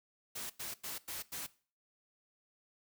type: noise bursts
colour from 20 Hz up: white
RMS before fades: -42 dBFS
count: 5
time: 0.35-1.468 s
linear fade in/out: 10 ms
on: 150 ms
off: 92 ms
effects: noise-tail reverb RT60 0.4 s tail -19 dB re dry